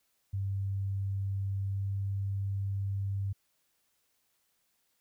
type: tone with pitch glide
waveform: sine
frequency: 98 to 98.57 Hz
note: G2 to G2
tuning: 0 to +10 cents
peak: -30 dBFS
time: 0.33-3.33 s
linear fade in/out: 10 ms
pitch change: +10 cents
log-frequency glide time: 1.68-1.88 s
effects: white hiss -75 dBFS RMS until 5 s